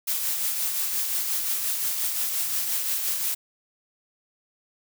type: noise with tremolo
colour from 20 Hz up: blue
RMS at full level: -25 dBFS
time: 0.07-3.35 s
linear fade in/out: 10 ms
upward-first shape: triangle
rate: 5.7 Hz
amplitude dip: 40%
effects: none